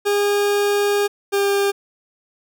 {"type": "tone pair in turn", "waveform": "40% pulse", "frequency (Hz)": [408, 400.1], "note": ["G#4", "G4"], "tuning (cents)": [-31, 35], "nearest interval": "unison", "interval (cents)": 34, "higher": "first", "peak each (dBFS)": -15, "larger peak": "neither", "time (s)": [[0.05, 1.08], [1.32, 1.72]], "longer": "first", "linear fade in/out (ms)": 20, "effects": []}